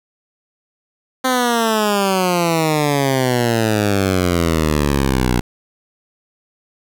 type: exponential sweep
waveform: 10% pulse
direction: down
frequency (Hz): 261.1 to 59.4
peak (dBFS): -6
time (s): 1.24-5.41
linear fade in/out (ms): 10
effects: none